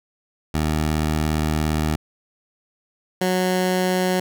15% pulse tone pair in turn, 77.3 / 183.85 Hz, D#2 / F#3, -11 / -11 cents, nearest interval octave + minor third, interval 1500 cents, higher second, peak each -13 / -12 dBFS, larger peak second, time 0.54-1.96 / 3.21-4.2 s, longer first, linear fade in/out 5 ms, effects none

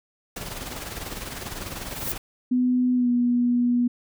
pink noise with tremolo, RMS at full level -32 dBFS, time 0.36-2.18 s, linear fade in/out 5 ms, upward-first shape sine, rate 20 Hz, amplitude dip 55%
violet noise with exponential growth, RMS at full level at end -26 dBFS, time 1.68-2.12 s, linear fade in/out 2 ms, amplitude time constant 95 ms
sine tone with pitch glide, 250 to 242.9 Hz, B3 to B3, +21 to -29 cents, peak -18 dBFS, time 2.51-3.88 s, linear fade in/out 10 ms, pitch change -50 cents, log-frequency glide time 2.95-3.09 s
effects none

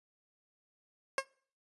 15% pulse tone with exponential decay, 539 Hz, C#5, 49 cents flat, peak -19 dBFS, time 1.18-1.25 s, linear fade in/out 2 ms, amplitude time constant 15 ms, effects noise-tail reverb RT60 0.5 s tail -25 dB re dry + resampled to 24000 Hz

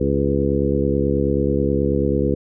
harmonic tone with a mistuned harmonic, 69.3 Hz, C#2, in tune, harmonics 1 / 2 / 3 / 4 / 5 / 6 / 7, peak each -24 / -24 / -24 / -24 / -24 / -24 / -24 dBFS, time 0-2.35 s, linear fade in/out 10 ms, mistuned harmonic 7, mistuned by +29 cents, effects none

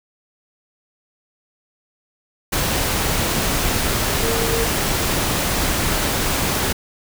sine tone in noise, 458.5 Hz, A#4, 29 cents flat, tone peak -23 dBFS, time 4.22-4.66 s, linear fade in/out 10 ms, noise pink, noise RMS -20 dBFS, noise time 2.52-6.73 s, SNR -6 dB, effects none

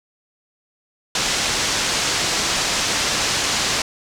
white low-pass noise, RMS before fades -21 dBFS, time 1.15-3.82 s, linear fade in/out 2 ms, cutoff 6900 Hz, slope 24 dB/octave, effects none

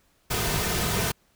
pink noise with comb filter, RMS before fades -26 dBFS, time 0.3-1.12 s, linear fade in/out 10 ms, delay 3.6 ms, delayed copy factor -0.55, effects pink hiss -65 dBFS RMS until 1.35 s

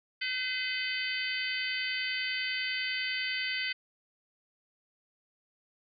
harmonic tone, 510 Hz, C5, 44 cents flat, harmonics 3 / 4 / 5 / 6 / 7 / 8 / 9, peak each -39 / -34 / -39 / -37 / -47 / -50 / -39 dBFS, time 0.21-3.73 s, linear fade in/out 10 ms, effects none

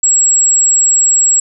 sine tone, 7660 Hz, A#8, 46 cents sharp, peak -7 dBFS, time 0.03-1.4 s, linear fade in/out 5 ms, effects none

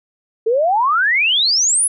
sine exponential sweep, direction up, 428 to 10850 Hz, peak -12 dBFS, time 0.46-1.88 s, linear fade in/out 10 ms, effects none

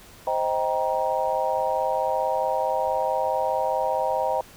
sine chord, C minor seventh, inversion none, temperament just, 523.3 / 627.9 / 784.9 / 941.9 Hz, C5 / Eb5 / G5 / Bb5, 0 / +16 / +2 / +18 cents, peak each -27 dBFS, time 0.27-4.41 s, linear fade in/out 2 ms, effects pink hiss -48 dBFS RMS until 4.56 s

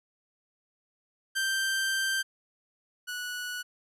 sawtooth tone pair in turn, 1568 / 1471.9 Hz, G6 / F#6, 0 / -9 cents, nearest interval minor second, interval 109 cents, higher first, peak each -23 / -30 dBFS, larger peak first, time 1.35-2.23 / 3.07-3.63 s, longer first, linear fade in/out 20 ms, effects resampled to 32000 Hz

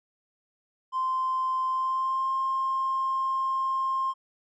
triangle tone with pitch glide, 1040 to 1061.2 Hz, C6 to C6, -11 to +24 cents, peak -21 dBFS, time 0.92-4.14 s, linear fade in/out 50 ms, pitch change +35 cents, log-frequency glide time 1.68-2.33 s, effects tanh soft clip ceiling -22 dBFS + resampled to 22050 Hz

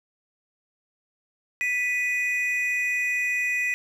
triangle tone pair together, 1975.5 / 2489 Hz, B6 / D#7, 0 / 0 cents, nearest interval major third, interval 400 cents, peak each -24 dBFS, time 1.61-3.74 s, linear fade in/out 0 ms, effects none

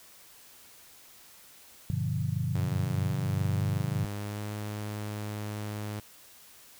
sine chord, G dominant seventh, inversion none, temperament equal with one note detuned, 98 / 121.14 / 146.83 / 174.61 Hz, G2 / B2 / D3 / F3, 0 / -33 / 0 / 0 cents, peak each -33 / -32 / -32 / -36 dBFS, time 1.9-4.05 s, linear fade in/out 0 ms
sawtooth tone with pitch glide, 92.5 to 105.03 Hz, F#2 to G#2, 0 to +20 cents, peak -30 dBFS, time 2.55-6 s, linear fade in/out 5 ms, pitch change +220 cents, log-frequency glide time 2.74-4.49 s
effects white hiss -54 dBFS RMS until 6.79 s

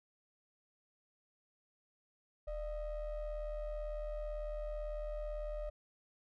triangle ring-modulated tone, 320 Hz, D#4, 49 cents sharp, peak -33 dBFS, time 2.47-5.7 s, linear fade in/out 10 ms, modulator 281 Hz, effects none

